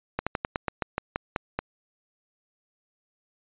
slowing click train, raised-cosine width 0.5 ms, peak -11 dBFS, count 11, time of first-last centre 0.19-1.59 s, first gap 76 ms, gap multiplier 1.13, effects resampled to 8000 Hz

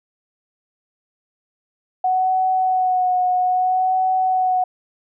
sine tone with vibrato, 740 Hz, F#5, in tune, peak -15 dBFS, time 2.04-4.64 s, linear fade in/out 5 ms, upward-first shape sine, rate 0.61 Hz, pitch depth 24 cents each way, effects none

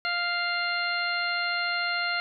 harmonic tone, 698.5 Hz, F5, in tune, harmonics 1 / 2 / 3 / 4 / 5 / 6, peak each -34 / -29 / -31 / -36 / -44 / -33 dBFS, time 0.05-2.2 s, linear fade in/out 0 ms, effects none

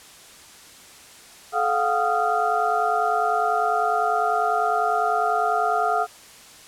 sine tone cluster, 432.4 / 708 / 758 / 1244 / 1378 Hz, A4 / F5 / F#5 / D#6 / F6, -30 / +23 / +42 / -1 / -24 cents, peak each -28 / -22 / -27 / -26 / -27 dBFS, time 1.52-6.07 s, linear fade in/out 50 ms, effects white hiss -46 dBFS RMS until 6.67 s + low-pass 10000 Hz 12 dB/octave

